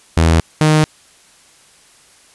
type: tone pair in turn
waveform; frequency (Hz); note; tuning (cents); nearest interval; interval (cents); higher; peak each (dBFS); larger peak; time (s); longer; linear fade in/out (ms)
sawtooth; 81.8 / 154.42; E2 / D#3; -13 / -13; major seventh; 1100; second; -5; neither; 0.17-0.4 / 0.61-0.84; neither; 0
effects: white hiss -48 dBFS RMS until 2.34 s + resampled to 24000 Hz